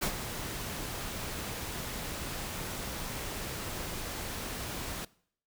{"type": "noise with ADSR envelope", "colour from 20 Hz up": "pink", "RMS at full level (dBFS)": -29, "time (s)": [0.01, 5.05], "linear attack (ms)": 23, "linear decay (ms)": 82, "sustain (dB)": -9, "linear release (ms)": 4, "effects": ["noise-tail reverb RT60 0.6 s tail -22 dB re dry"]}